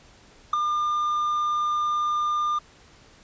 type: tone with ADSR envelope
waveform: triangle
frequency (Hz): 1203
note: D6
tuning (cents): +41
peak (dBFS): -13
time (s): 0.53-2.59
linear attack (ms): 6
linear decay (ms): 5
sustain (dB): -7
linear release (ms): 9
effects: pink hiss -53 dBFS RMS until 3.23 s + resampled to 16000 Hz